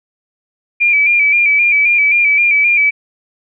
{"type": "tone with vibrato", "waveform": "sine", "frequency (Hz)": 2349, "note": "D7", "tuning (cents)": 0, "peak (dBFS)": -8, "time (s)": [0.8, 2.91], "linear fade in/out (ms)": 20, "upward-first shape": "square", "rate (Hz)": 3.8, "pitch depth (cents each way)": 40, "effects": []}